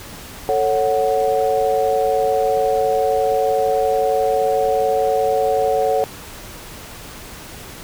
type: chord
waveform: sine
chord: F# minor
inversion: first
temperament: just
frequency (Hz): 444 / 555 / 740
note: A4 / C#5 / F#5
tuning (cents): +16 / +2 / 0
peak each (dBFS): -19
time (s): 0.49-6.04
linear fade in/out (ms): 0
effects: pink hiss -36 dBFS RMS until 7.83 s